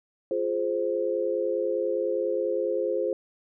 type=chord; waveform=sine; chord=F minor; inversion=none; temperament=just; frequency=349.2 / 419.1 / 523.8 Hz; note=F4 / Ab4 / C5; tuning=0 / +16 / +2 cents; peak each=-30 / -29 / -27 dBFS; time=0.31-3.13 s; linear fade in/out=2 ms; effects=none